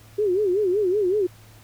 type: tone with vibrato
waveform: sine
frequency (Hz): 390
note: G4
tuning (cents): -9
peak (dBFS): -18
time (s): 0.18-1.27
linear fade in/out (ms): 10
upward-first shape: sine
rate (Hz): 5.3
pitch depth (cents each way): 170
effects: added 108 Hz sine -48 dBFS peak until 1.63 s + pink hiss -52 dBFS RMS until 1.63 s